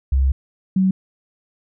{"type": "tone pair in turn", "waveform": "sine", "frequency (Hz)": [66.8, 188.94], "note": ["C2", "F#3"], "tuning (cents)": [36, 37], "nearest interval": "octave + tritone", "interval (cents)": 1801, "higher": "second", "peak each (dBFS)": -13, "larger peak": "neither", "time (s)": [[0.12, 0.32], [0.76, 0.91]], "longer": "first", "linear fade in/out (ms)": 5, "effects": []}